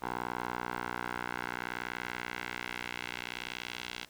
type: tone with band-pass filter sweep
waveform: 10% pulse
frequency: 60.6 Hz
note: B1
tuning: 32 cents flat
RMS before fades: -39 dBFS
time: 0.02-4.05 s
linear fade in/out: 5 ms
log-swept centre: 1000 to 3200 Hz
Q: 1.5
effects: pink hiss -60 dBFS RMS until 4.09 s